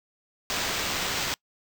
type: noise with sample-and-hold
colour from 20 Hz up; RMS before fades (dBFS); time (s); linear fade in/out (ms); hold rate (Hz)
blue; -29; 0.5-1.34; 0; 11025
effects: noise-tail reverb RT60 0.1 s tail -26 dB re dry